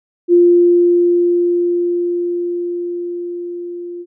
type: tone with level ramp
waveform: sine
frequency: 349.2 Hz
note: F4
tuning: in tune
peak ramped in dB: -5 to -25 dBFS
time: 0.28-4.06 s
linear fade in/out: 50 ms
effects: none